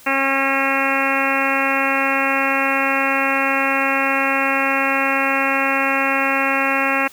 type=harmonic tone; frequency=271.7 Hz; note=C#4; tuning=35 cents flat; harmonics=1 / 2 / 3 / 4 / 5 / 6 / 7 / 8 / 9 / 10; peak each=-25 / -25 / -25 / -25 / -25 / -25 / -25 / -25 / -25 / -25 dBFS; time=0.06-7.08 s; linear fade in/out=10 ms; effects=white hiss -45 dBFS RMS until 7.12 s